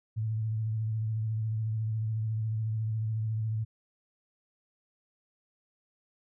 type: tone with vibrato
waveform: sine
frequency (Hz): 110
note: A2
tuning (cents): 0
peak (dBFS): -28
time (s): 0.16-3.65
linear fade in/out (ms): 20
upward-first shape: triangle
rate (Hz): 14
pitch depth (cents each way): 42
effects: none